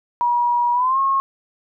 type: tone with pitch glide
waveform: sine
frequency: 961 to 1084.9 Hz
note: B5 to C#6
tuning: -48 to -38 cents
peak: -15 dBFS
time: 0.21-1.2 s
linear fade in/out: 0 ms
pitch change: +210 cents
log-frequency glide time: 0.73-0.99 s
effects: none